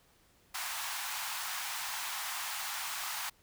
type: high-pass noise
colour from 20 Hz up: pink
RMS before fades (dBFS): -38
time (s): 0.54-3.3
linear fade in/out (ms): 10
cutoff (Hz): 780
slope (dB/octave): 48
effects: pink hiss -66 dBFS RMS until 3.42 s